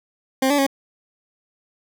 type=tone with pitch steps; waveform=20% pulse; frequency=264.4 / 287.8 / 273.6 Hz; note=C4 / D4 / C#4; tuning=+18 / -35 / -23 cents; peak=-11 dBFS; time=0.42-0.666 s; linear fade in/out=5 ms; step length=82 ms; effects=none